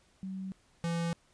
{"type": "tone pair in turn", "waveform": ["sine", "square"], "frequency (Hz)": [190, 168.7], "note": ["F#3", "E3"], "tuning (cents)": [46, 40], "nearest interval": "major second", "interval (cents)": 206, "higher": "first", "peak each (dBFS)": [-36, -31], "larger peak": "second", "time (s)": [[0.23, 0.52], [0.84, 1.13]], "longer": "neither", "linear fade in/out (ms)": 0, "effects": ["pink hiss -67 dBFS RMS until 1.33 s", "resampled to 22050 Hz"]}